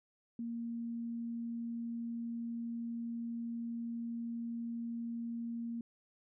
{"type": "tone", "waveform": "sine", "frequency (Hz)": 233.1, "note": "A#3", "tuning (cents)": 0, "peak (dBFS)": -37, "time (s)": [0.39, 5.81], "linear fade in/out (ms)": 2, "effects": []}